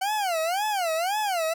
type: tone with vibrato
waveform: 40% pulse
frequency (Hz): 740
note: F#5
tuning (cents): 0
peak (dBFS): -23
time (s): 0.01-1.54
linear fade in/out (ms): 10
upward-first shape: sine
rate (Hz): 1.9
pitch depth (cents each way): 260
effects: none